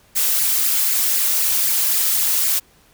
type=noise with flanger; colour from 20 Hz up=blue; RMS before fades=-18 dBFS; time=0.15-2.6 s; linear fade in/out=20 ms; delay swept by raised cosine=0.41 to 4.71 ms; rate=3.9 Hz; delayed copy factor=+0.7; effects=pink hiss -54 dBFS RMS until 2.93 s